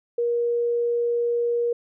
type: tone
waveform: sine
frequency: 474.3 Hz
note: A#4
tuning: 30 cents sharp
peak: -20 dBFS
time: 0.18-1.73 s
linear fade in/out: 5 ms
effects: none

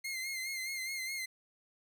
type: tone with vibrato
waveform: sawtooth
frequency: 2108 Hz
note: C7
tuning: 12 cents sharp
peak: -33 dBFS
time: 0.04-1.26 s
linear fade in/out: 10 ms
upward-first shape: sine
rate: 4.8 Hz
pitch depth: 48 cents each way
effects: none

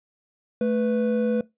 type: tone pair together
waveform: triangle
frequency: 220 / 493.9 Hz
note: A3 / B4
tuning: 0 / 0 cents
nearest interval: octave + major second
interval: 1400 cents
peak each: -21 dBFS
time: 0.61-1.41 s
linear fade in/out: 2 ms
effects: noise-tail reverb RT60 0.2 s tail -21 dB re dry + resampled to 8000 Hz

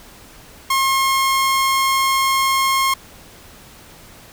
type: tone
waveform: sawtooth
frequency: 1074 Hz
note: C6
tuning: 45 cents sharp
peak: -11 dBFS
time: 0.7-2.94 s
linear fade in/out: 5 ms
effects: pink hiss -43 dBFS RMS until 4.32 s

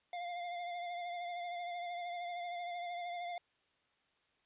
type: tone with vibrato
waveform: square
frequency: 701 Hz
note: F5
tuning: 6 cents sharp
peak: -40 dBFS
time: 0.13-3.38 s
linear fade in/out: 2 ms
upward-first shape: triangle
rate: 13 Hz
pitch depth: 35 cents each way
effects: white hiss -75 dBFS RMS until 4.45 s + resampled to 8000 Hz

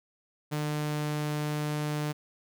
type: tone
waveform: sawtooth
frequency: 149.9 Hz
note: D3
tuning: 36 cents sharp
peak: -25 dBFS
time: 0.51-2.13 s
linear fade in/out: 20 ms
effects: none

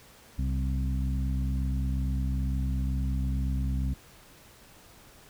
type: harmonic tone with a mistuned harmonic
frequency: 65.41 Hz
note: C2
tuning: in tune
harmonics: 1 / 2 / 3 / 4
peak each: -27 / -33 / -37 / -39 dBFS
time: 0.38-3.94 s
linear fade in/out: 10 ms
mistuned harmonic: 2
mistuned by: +42 cents
effects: pink hiss -54 dBFS RMS until 5.29 s

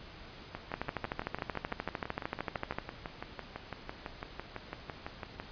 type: two click trains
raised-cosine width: 0.5 ms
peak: -18 / -23 dBFS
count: 28 / 30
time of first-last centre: 0.74-2.785 / 0.55-5.399 s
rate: 13.2 / 5.98 Hz
effects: pink hiss -50 dBFS RMS until 5.51 s + resampled to 11025 Hz

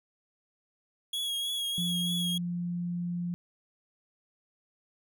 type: tone with vibrato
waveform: 45% pulse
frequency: 3322 Hz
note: G#7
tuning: in tune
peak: -30 dBFS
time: 1.13-2.38 s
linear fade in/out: 5 ms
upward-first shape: triangle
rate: 3.2 Hz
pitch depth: 37 cents each way
type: tone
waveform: sine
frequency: 174.61 Hz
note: F3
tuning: in tune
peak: -30 dBFS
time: 1.78-3.34 s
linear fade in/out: 0 ms
effects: none

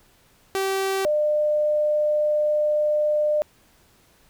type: tone pair in turn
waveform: sawtooth / sine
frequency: 386.7 / 601.2 Hz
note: G4 / D5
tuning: -24 / +40 cents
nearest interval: minor sixth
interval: 764 cents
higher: second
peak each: -18 dBFS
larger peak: neither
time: 0.55-1.05 / 1.05-3.42 s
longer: second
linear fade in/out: 0 ms
effects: pink hiss -58 dBFS RMS until 4.29 s

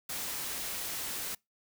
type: noise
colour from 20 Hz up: white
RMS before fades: -37 dBFS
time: 0.09-1.35 s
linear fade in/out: 5 ms
effects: noise-tail reverb RT60 0.2 s tail -25 dB re dry

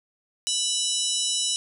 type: harmonic tone with a mistuned harmonic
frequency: 986 Hz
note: B5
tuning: 3 cents flat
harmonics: 3 / 4 / 5 / 6 / 7 / 8 / 9 / 10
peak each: -29 / -30 / -31 / -32 / -32 / -33 / -34 / -34 dBFS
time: 0.47-1.56 s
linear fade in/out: 0 ms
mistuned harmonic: 5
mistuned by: +130 cents
effects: none

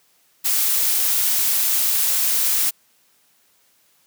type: noise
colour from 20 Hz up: blue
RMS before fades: -19 dBFS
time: 0.44-2.71 s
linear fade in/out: 20 ms
effects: white hiss -60 dBFS RMS until 4.06 s + high-pass 100 Hz 12 dB/octave

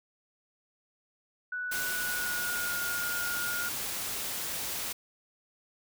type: tone with pitch glide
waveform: sine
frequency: 1480 to 1426.3 Hz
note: F#6 to F6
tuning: 0 to +36 cents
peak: -32 dBFS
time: 1.52-3.69 s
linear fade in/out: 5 ms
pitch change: -64 cents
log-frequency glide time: 1.81-2.75 s
type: noise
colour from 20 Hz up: white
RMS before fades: -35 dBFS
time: 1.71-4.93 s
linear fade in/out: 10 ms
effects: none

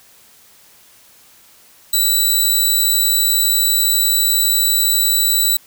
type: tone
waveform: 10% pulse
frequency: 3951 Hz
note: B7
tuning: in tune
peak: -5 dBFS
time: 1.93-5.57 s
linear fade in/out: 5 ms
effects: white hiss -48 dBFS RMS until 5.66 s

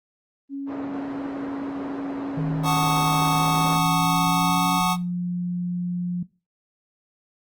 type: tone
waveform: sine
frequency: 277.2 Hz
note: C#4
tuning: in tune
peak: -28 dBFS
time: 0.49-4.82 s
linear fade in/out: 50 ms
type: band-pass noise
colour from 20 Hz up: pink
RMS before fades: -36 dBFS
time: 0.66-3.8 s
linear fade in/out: 50 ms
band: 250 to 1000 Hz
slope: 12 dB/octave
type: tone with pitch glide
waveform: sine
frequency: 156.8 to 177.02 Hz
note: D#3 to F3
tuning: +14 to +24 cents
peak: -23 dBFS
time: 2.37-6.23 s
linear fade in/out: 5 ms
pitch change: +210 cents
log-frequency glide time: 3.25-4.76 s
type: chord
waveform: square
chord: D# half-diminished seventh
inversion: first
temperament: equal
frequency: 740 / 880 / 1108.7 / 1244.5 Hz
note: F#5 / A5 / C#6 / D#6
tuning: 0 / 0 / 0 / 0 cents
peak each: -27 dBFS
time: 2.63-4.97 s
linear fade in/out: 50 ms
effects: noise-tail reverb RT60 0.3 s tail -20 dB re dry + Opus 24 kbps

